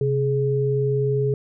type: tone pair together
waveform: sine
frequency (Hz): 132.29 / 420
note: C3 / G#4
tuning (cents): +19 / +19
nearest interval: octave + minor sixth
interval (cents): 2000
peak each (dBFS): -21 / -21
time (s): 0.01-1.34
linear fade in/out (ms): 2
effects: none